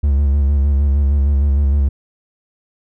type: tone with vibrato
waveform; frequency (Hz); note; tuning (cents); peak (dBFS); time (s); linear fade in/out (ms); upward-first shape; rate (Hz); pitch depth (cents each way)
triangle; 70.4; C#2; +27; -9; 0.03-1.89; 10; square; 6.5; 43
effects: none